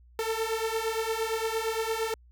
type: beating tone pair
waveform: sawtooth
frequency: 442.6 / 451.3 Hz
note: A4 / A4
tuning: +10 / +44 cents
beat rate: 8.7 Hz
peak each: -27 dBFS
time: 0.19-2.14 s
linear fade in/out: 2 ms
effects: added 60 Hz sine -53 dBFS peak until 2.31 s